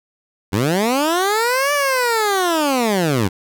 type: linear two-way sweep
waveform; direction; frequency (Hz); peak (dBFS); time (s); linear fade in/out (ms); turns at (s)
15% pulse; up then down; 87.31 to 587.3 to 87.31; -9; 0.52-3.29; 20; 1.73
effects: none